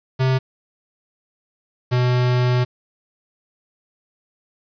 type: tone pair in turn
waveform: square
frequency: 130.81 / 124.46 Hz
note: C3 / B2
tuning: 0 / +14 cents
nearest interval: minor second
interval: 86 cents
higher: first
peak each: -16 dBFS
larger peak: neither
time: 0.19-0.39 / 1.91-2.65 s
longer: second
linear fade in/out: 20 ms
effects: resampled to 11025 Hz + 7-bit